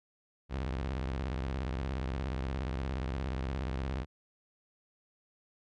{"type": "tone with vibrato", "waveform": "sawtooth", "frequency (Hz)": 65.41, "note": "C2", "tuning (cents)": 0, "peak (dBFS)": -29, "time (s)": [0.49, 4.06], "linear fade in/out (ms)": 50, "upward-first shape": "square", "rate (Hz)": 17, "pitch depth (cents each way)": 210, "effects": ["low-pass 4000 Hz 12 dB/octave"]}